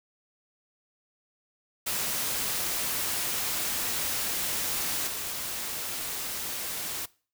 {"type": "noise with level steps", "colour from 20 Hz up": "white", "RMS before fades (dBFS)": [-30, -34], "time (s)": [1.86, 7.06], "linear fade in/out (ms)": 10, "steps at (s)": 5.07, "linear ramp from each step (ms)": 10, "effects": ["noise-tail reverb RT60 0.4 s tail -22 dB re dry"]}